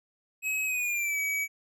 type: tone with pitch glide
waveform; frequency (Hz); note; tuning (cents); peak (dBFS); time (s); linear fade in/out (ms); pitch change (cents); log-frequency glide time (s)
square; 2555 to 2276; D#7 to C#7; +45 to +45; -28; 0.42-1.48; 50; -200; 0.65-1.19
effects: none